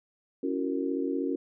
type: chord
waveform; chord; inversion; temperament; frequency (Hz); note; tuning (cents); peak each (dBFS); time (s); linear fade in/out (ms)
sine; F# dominant seventh; second; just; 277.5 / 333 / 370 / 462.5; C#4 / E4 / F#4 / A#4; +2 / +18 / 0 / -14; -30 / -35 / -33 / -35; 0.43-1.36; 5
effects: none